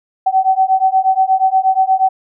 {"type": "beating tone pair", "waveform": "sine", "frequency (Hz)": [757, 765.4], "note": ["F#5", "G5"], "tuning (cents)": [39, -42], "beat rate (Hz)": 8.4, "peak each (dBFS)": -13, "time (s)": [0.26, 2.09], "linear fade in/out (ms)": 10, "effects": []}